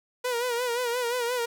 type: tone with vibrato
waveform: sawtooth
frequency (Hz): 484.8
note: B4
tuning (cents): -32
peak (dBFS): -22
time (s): 0.24-1.46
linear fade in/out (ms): 10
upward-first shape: sine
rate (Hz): 5.7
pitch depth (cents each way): 71
effects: none